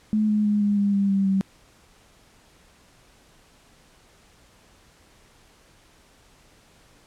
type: tone with pitch steps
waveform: sine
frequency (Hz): 214.2 / 211 / 207.9 / 204.8 / 201.7 / 198.7 / 195.74 / 192.82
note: A3 / G#3 / G#3 / G#3 / G3 / G3 / G3 / G3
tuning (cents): -46 / +28 / +2 / -24 / +50 / +24 / -2 / -28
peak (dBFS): -18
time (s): 0.13-1.41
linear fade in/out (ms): 0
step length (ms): 160
effects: pink hiss -56 dBFS RMS until 7.06 s + low-pass 10000 Hz 12 dB/octave